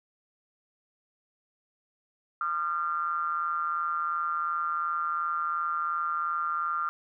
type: ring-modulated tone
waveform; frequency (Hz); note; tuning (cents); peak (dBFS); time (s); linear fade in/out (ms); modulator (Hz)
triangle; 81.4; E2; -21; -22; 2.41-6.89; 0; 1290
effects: none